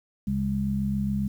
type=harmonic tone; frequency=67.3 Hz; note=C2; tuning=49 cents sharp; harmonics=1 / 2 / 3; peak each=-33 / -31 / -25 dBFS; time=0.27-1.28 s; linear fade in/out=5 ms; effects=9-bit